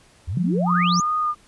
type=exponential sweep; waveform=sine; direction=up; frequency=73.42 to 7310 Hz; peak=-23 dBFS; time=0.27-1.02 s; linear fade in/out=20 ms
type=tone; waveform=sine; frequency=177 Hz; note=F3; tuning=23 cents sharp; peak=-19 dBFS; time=0.37-1 s; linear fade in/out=2 ms
type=tone with vibrato; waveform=sine; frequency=1222 Hz; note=D#6; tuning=32 cents flat; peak=-19 dBFS; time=0.66-1.35 s; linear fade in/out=50 ms; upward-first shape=sine; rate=2.5 Hz; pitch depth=22 cents each way
effects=pink hiss -54 dBFS RMS until 1.47 s + resampled to 24000 Hz